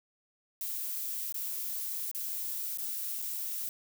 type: noise with dropouts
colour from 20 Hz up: violet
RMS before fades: -36 dBFS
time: 0.61-3.69 s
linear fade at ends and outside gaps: 1 ms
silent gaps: 1.324-1.343 / 2.114-2.148 / 2.774-2.784 / 3.219-3.223 s
effects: none